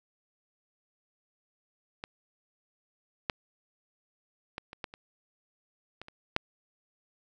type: clicks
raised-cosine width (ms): 0.3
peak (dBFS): -21 / -12 / -20 / -27 / -19 / -29 / -26 / -30 / -9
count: 9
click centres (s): 2.039 / 3.298 / 4.581 / 4.731 / 4.842 / 4.939 / 6.016 / 6.084 / 6.364
effects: none